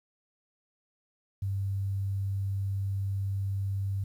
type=tone; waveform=sine; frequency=98 Hz; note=G2; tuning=in tune; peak=-28 dBFS; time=1.42-4.04 s; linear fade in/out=5 ms; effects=10-bit